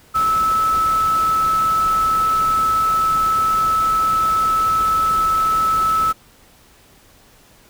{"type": "tone in noise", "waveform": "sine", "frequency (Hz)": 1305, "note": "E6", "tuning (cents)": -18, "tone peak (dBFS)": -14, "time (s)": [0.14, 6.13], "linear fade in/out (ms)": 20, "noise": "pink", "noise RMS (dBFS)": -31, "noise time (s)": [0.14, 6.13], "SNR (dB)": 14, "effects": ["pink hiss -50 dBFS RMS until 7.69 s"]}